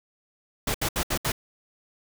pink noise bursts, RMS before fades -26 dBFS, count 5, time 0.67-1.32 s, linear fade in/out 5 ms, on 74 ms, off 70 ms, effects none

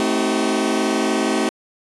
sawtooth chord, A diminished seventh, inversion none, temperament just, 220 / 264 / 316.8 / 380.2 Hz, A3 / C4 / Eb4 / Gb4, 0 / +16 / +31 / +47 cents, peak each -19 dBFS, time 0-1.49 s, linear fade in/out 0 ms, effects resampled to 24000 Hz

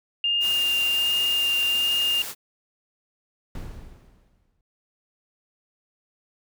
sine tone with vibrato, 2810 Hz, F7, 10 cents sharp, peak -20 dBFS, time 0.24-2.22 s, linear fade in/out 2 ms, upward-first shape sine, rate 1.3 Hz, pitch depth 10 cents each way
white noise, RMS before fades -34 dBFS, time 0.4-2.35 s, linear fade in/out 50 ms
brown noise with exponential decay, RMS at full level -32 dBFS, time 3.55-4.61 s, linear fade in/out 2 ms, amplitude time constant 230 ms
effects none

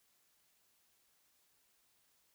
silence, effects white hiss -74 dBFS RMS until 2.34 s

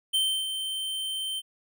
square tone with ADSR envelope, 3109 Hz, G7, 15 cents flat, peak -22 dBFS, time 0.13-1.42 s, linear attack 17 ms, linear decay 310 ms, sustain -8 dB, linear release 39 ms, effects none

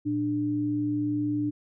sine tone pair together, 117.63 / 296.4 Hz, A#2 / D4, +16 / +16 cents, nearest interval octave + major third, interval 1600 cents, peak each -33 / -25 dBFS, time 0.05-1.51 s, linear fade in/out 20 ms, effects none

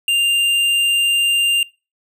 sine tone with tanh clipping, 2794 Hz, F7, in tune, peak -15 dBFS, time 0.08-1.63 s, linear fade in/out 2 ms, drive 11 dB, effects noise-tail reverb RT60 0.3 s tail -23 dB re dry

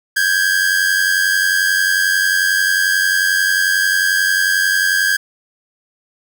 45% pulse tone pair together, 1570 / 1661.2 Hz, G6 / G#6, +2 / 0 cents, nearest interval minor second, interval 98 cents, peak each -16 dBFS, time 0.16-5.17 s, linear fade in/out 10 ms, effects none

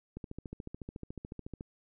click train, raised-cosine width 3 ms, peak -28 dBFS, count 21, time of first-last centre 0.17-1.609 s, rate 13.9 Hz, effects none

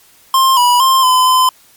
square tone with pitch steps, 1057 / 977 / 1054 / 1018 / 1024 Hz, C6 / B5 / C6 / C6 / C6, +17 / -19 / +12 / -48 / -38 cents, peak -8 dBFS, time 0.34-1.49 s, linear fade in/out 2 ms, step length 230 ms, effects white hiss -47 dBFS RMS until 1.76 s + MP3 96 kbps

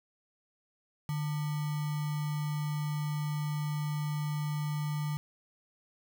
sine tone with sample-and-hold, 150 Hz, D3, 37 cents sharp, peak -30 dBFS, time 1.09-5.17 s, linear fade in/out 0 ms, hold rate 1050 Hz, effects none

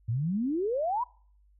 sine exponential sweep, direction up, 106.5 to 1022 Hz, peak -26 dBFS, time 0.08-1.04 s, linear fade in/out 10 ms, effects noise-tail reverb RT60 0.5 s tail -24 dB re dry + added 50 Hz sine -59 dBFS peak until 1.59 s

